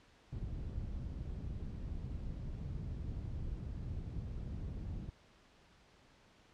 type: low-pass noise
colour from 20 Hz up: white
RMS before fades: -42 dBFS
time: 0.32-5.1 s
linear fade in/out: 5 ms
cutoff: 100 Hz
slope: 12 dB/octave
effects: pink hiss -65 dBFS RMS until 6.53 s + low-pass 5000 Hz 12 dB/octave